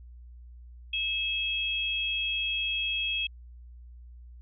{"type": "tone pair together", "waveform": "sine", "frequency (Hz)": [2600, 3276], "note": ["E7", "G#7"], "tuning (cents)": [-24, -24], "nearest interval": "major third", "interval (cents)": 400, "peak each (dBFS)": [-30, -30], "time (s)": [0.93, 3.27], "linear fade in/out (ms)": 5, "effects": ["added 60 Hz sine -45 dBFS peak until 4.41 s"]}